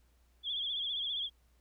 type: tone with vibrato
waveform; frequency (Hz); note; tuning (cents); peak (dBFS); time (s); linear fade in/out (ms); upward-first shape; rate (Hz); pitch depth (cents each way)
sine; 3353; G#7; +16; -33; 0.43-1.3; 50; triangle; 15; 91
effects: added 60 Hz sine -65 dBFS peak until 1.6 s + pink hiss -74 dBFS RMS until 1.6 s